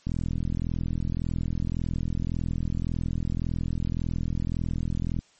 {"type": "click train", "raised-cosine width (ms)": 5, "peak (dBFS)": -16, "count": 215, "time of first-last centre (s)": [0.07, 5.19], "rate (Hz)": 41.8, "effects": ["white hiss -60 dBFS RMS until 5.39 s", "MP3 32 kbps"]}